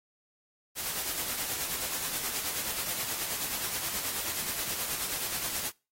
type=noise with tremolo; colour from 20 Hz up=white; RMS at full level=-32 dBFS; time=0.75-5.72 s; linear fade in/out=50 ms; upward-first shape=sine; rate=9.4 Hz; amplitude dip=40%; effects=noise-tail reverb RT60 0.3 s tail -24 dB re dry + AAC 48 kbps